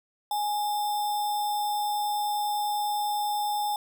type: tone with sample-and-hold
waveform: sine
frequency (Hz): 830.6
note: G#5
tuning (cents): 0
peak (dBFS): -25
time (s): 0.31-3.76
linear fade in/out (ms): 2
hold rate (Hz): 4410
effects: none